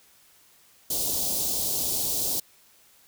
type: band-stop noise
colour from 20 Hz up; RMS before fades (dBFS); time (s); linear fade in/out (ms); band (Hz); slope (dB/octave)
white; -27; 0.9-2.4; 5; 740 to 3900; 24
effects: white hiss -58 dBFS RMS until 3.07 s